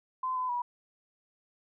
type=tone with pitch steps; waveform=sine; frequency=1028 / 1013 / 970 Hz; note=C6 / B5 / B5; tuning=-31 / +44 / -31 cents; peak=-29 dBFS; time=0.23-0.62 s; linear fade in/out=5 ms; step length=130 ms; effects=none